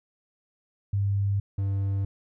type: tone pair in turn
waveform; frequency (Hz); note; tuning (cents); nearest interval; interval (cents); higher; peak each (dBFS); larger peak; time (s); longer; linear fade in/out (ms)
sine / triangle; 99.9 / 98.3; G2 / G2; +33 / +5; unison; 28; first; -22; neither; 0.93-1.4 / 1.58-2.05; neither; 5
effects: none

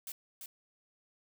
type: noise with echo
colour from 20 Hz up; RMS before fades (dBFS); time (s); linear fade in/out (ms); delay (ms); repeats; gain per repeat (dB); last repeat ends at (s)
blue; -42; 0.07-0.12; 2; 340; 1; -4; 0.46
effects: none

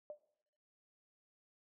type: tone with exponential decay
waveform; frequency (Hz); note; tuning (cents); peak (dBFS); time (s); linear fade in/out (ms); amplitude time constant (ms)
sine; 598; D5; +31; -40; 0.1-0.21; 1; 23
effects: noise-tail reverb RT60 0.8 s tail -18 dB re dry

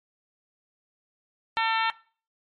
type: harmonic tone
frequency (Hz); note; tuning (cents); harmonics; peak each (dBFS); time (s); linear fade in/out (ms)
449.7; A4; +38; 2 / 3 / 4 / 5 / 6 / 7 / 8 / 9; -25 / -29 / -31 / -33 / -35 / -36 / -37 / -38; 1.57-1.9; 0
effects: noise-tail reverb RT60 0.4 s tail -19 dB re dry + MP3 48 kbps

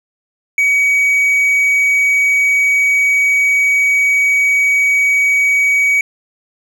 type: tone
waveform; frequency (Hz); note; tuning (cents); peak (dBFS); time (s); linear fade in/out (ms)
triangle; 2263; C#7; +35; -8; 0.58-6.01; 2
effects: none

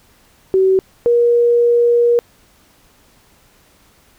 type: tone pair in turn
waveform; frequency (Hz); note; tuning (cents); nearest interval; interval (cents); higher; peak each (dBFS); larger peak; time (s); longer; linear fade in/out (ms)
sine; 380 / 475.5; F#4 / A#4; +46 / +34; major third; 388; second; -9; neither; 0.54-0.79 / 1.06-2.19; second; 0
effects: pink hiss -52 dBFS RMS until 4.18 s

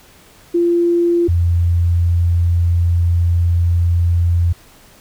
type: tone pair in turn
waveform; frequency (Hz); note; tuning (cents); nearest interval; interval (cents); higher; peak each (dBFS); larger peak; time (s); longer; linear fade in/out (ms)
sine; 344.2 / 86.05; F4 / F2; -25 / -25; 2 octaves; 2400; first; -11; neither; 0.54-1.28 / 1.28-4.53; second; 10
effects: pink hiss -46 dBFS RMS until 5 s

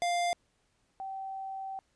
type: tone pair in turn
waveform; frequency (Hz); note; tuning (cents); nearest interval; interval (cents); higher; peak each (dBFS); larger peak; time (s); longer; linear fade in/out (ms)
square / sine; 698.5 / 772.2; F5 / G5; 0 / -26; major second; 174; second; -28 / -36; first; 0.02-0.33 / 1-1.79; second; 0
effects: pink hiss -73 dBFS RMS until 1.95 s + resampled to 22050 Hz

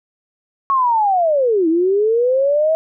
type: linear two-way sweep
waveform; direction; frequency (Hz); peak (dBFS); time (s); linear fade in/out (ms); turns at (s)
sine; down then up; 1108.7 to 315.4 to 648; -12; 0.7-2.75; 0; 1.68
effects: none

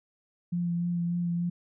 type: tone with vibrato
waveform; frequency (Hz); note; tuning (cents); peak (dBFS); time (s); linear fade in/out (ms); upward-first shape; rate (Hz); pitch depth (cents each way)
sine; 173; F3; -16; -26; 0.52-1.5; 10; sine; 3.4; 17
effects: none

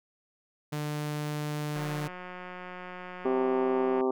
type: tone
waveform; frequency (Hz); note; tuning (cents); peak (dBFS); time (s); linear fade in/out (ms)
sawtooth; 149.4; D3; +30; -27; 0.72-2.08; 10
type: click train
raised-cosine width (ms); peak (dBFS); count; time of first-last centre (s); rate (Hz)
0.5; -27; 408; 1.76-4.009; 181
type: harmonic tone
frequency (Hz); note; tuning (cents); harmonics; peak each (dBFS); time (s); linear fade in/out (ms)
130; C3; -11; 2 / 3 / 4 / 5 / 6 / 7 / 8 / 9; -31 / -26 / -36 / -38 / -37 / -39 / -45 / -40; 3.25-4.11; 2
effects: none

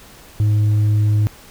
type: tone with tanh clipping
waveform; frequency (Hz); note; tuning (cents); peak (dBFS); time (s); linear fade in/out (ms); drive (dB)
sine; 105.5; G#2; +28; -13; 0.4-1.27; 0; 3
effects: pink hiss -43 dBFS RMS until 1.5 s

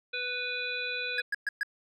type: harmonic tone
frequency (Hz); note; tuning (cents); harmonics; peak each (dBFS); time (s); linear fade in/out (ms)
495.5; B4; +6; 1 / 3 / 5 / 7 / 8; -41 / -37 / -34 / -43 / -39; 0.13-1.22; 10
type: tone bursts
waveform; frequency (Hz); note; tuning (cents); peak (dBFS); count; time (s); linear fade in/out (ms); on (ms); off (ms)
triangle; 1661.2; G#6; 0; -25; 4; 1.18-1.632; 2; 23; 120
effects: none

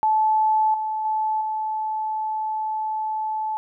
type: tone with level steps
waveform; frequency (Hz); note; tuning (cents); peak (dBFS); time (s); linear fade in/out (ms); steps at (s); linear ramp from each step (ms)
sine; 868; A5; -24; -16 / -23 / -20 / -23; 0.03-3.57; 0; 0.74 / 1.05 / 1.41; 2
effects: none

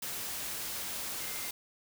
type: tone in noise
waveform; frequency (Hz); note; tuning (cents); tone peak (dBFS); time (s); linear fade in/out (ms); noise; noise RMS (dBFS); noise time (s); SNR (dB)
sine; 2091; C7; -2; -48; 1.21-1.5; 5; white; -38; 0.02-1.51; -13
effects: none

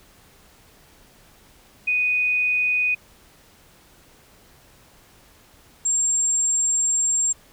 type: tone pair in turn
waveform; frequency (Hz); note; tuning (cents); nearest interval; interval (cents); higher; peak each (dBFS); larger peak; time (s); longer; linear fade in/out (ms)
sine; 2485 / 7430; D#7 / A#8; -3 / -7; octave + perfect fifth; 1896; second; -18; neither; 1.87-2.95 / 5.85-7.33; second; 10
effects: pink hiss -53 dBFS RMS until 7.52 s

